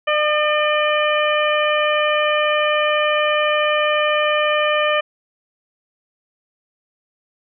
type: harmonic tone with a mistuned harmonic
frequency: 601 Hz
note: D5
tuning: 40 cents sharp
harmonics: 1 / 2 / 3 / 4 / 5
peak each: -18 / -21 / -23 / -24 / -25 dBFS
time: 0.07-5.01 s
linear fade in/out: 10 ms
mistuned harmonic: 2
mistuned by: +15 cents
effects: none